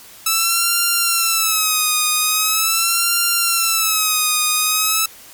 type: tone with vibrato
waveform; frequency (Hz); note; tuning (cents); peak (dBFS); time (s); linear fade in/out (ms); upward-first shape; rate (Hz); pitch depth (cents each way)
5% pulse; 1309; E6; -13; -3; 0.26-5.06; 5; sine; 0.42; 100
effects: white hiss -41 dBFS RMS until 5.33 s + MP3 96 kbps